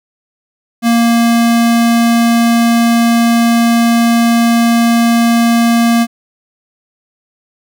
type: tone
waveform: square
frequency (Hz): 233.1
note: A#3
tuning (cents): 0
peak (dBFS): -8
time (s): 0.82-6.07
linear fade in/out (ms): 50
effects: none